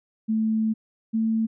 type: tone pair in turn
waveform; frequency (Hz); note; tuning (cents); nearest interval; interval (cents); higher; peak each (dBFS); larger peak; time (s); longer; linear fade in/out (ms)
sine; 220 / 222.9; A3 / A3; 0 / +23; unison; 23; second; -20; neither; 0.28-0.74 / 1.13-1.47; first; 20
effects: none